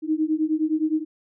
sine beating tone pair, 307.5 / 317.2 Hz, D#4 / D#4, -20 / +33 cents, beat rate 9.7 Hz, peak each -23 dBFS, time 0.02-1.05 s, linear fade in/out 50 ms, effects none

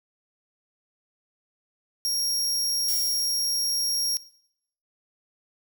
sawtooth tone, 5588 Hz, F8, in tune, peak -21 dBFS, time 2.05-4.17 s, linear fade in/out 0 ms
violet noise with exponential decay, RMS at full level -28 dBFS, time 2.88-3.9 s, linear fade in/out 5 ms, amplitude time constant 220 ms
effects noise-tail reverb RT60 0.7 s tail -19 dB re dry

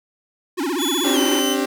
square tone with vibrato, 315.8 Hz, D#4, 26 cents sharp, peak -21 dBFS, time 0.57-1.41 s, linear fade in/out 20 ms, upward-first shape sine, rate 16 Hz, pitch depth 280 cents each way
sawtooth tone with pitch glide, 3416 to 3043 Hz, G#7 to F#7, +48 to +48 cents, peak -19 dBFS, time 0.77-1.57 s, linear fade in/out 50 ms, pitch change -200 cents, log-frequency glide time 1.13-1.18 s
35% pulse chord, C suspended second, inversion none, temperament equal with one note detuned, 266.5 / 293.7 / 392 Hz, C4 / D4 / G4, +32 / 0 / 0 cents, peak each -21 / -22 / -22 dBFS, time 1.04-1.66 s, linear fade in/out 10 ms
effects none

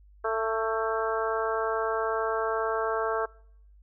harmonic tone with a mistuned harmonic, 222.3 Hz, A3, 18 cents sharp, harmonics 2 / 3 / 4 / 5 / 6 / 7, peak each -29 / -32 / -35 / -33 / -33 / -37 dBFS, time 0.24-3.26 s, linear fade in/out 10 ms, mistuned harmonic 7, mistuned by +30 cents, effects noise-tail reverb RT60 0.7 s tail -25 dB re dry + added 50 Hz sine -52 dBFS peak until 3.82 s

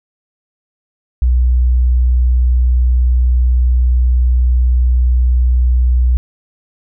sine tone, 61.74 Hz, B1, in tune, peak -8 dBFS, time 1.22-6.17 s, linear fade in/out 0 ms, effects none

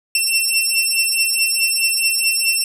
15% pulse beating tone pair, 2700 / 2704.7 Hz, E7 / E7, +41 / +44 cents, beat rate 4.7 Hz, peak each -11 dBFS, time 0.15-2.64 s, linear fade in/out 2 ms, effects none

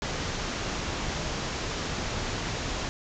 pink low-pass noise, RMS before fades -32 dBFS, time 0.02-2.89 s, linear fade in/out 0 ms, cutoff 7200 Hz, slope 96 dB/octave, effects none

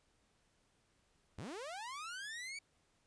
sawtooth linear sweep, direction up, 68.8 to 2291 Hz, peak -40 dBFS, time 1.38-2.59 s, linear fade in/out 5 ms, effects pink hiss -75 dBFS RMS until 3.06 s + resampled to 22050 Hz

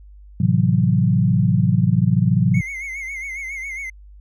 sine chord, F# half-diminished seventh, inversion first, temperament equal, 110 / 130.81 / 164.81 / 185 Hz, A2 / C3 / E3 / F#3, 0 / 0 / 0 / 0 cents, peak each -19 dBFS, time 0.4-2.61 s, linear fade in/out 5 ms
triangle tone with vibrato, 2142 Hz, C7, 40 cents sharp, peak -25 dBFS, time 2.54-3.9 s, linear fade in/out 5 ms, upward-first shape sine, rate 7.3 Hz, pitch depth 75 cents each way
effects added 50 Hz sine -40 dBFS peak until 4.2 s

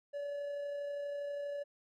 triangle tone with amplitude modulation, 573 Hz, D5, 43 cents flat, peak -34 dBFS, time 0.13-1.64 s, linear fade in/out 20 ms, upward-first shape sine, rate 32.4 Hz, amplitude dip 25%, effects none

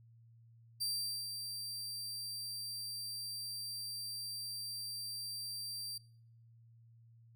sawtooth tone with ADSR envelope, 4699 Hz, D8, in tune, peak -31 dBFS, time 0.8-5.98 s, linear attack 18 ms, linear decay 440 ms, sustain -7 dB, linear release 6 ms, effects noise-tail reverb RT60 0.6 s tail -23 dB re dry + added 115 Hz sine -59 dBFS peak until 7.35 s

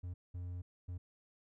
triangle tone bursts at uneven times, 89 Hz, F2, 33 cents sharp, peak -38 dBFS, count 3, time 0.03-0.14 / 0.34-0.62 / 0.88-0.98 s, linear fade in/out 10 ms, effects none

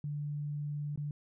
sine tone with dropouts, 146.83 Hz, D3, in tune, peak -34 dBFS, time 0.04-1.11 s, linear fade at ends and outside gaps 2 ms, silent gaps 0.959-0.975 s, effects none

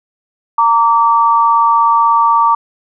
sine tone pair together, 921 / 1157.4 Hz, A#5 / D6, -21 / -26 cents, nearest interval major third, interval 395 cents, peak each -10 dBFS, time 0.58-2.55 s, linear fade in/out 5 ms, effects none

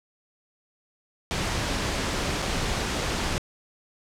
pink noise with dropouts, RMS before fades -27 dBFS, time 1.31-3.38 s, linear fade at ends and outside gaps 0 ms, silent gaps 2.42-2.424 s, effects low-pass 7000 Hz 12 dB/octave

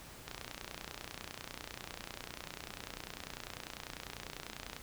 click train, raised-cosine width 0.2 ms, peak -24 dBFS, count 136, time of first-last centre 0.28-4.765 s, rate 30.1 Hz, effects pink hiss -52 dBFS RMS until 4.82 s

